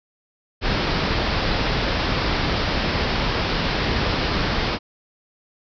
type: low-pass noise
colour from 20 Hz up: pink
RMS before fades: -22 dBFS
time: 0.61-4.79 s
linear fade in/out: 50 ms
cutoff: 5300 Hz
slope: 96 dB/octave
effects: none